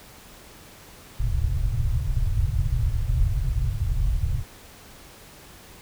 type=low-pass noise; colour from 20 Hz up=pink; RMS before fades=-23 dBFS; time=1.19-4.44 s; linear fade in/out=20 ms; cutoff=140 Hz; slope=96 dB/octave; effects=pink hiss -47 dBFS RMS until 5.81 s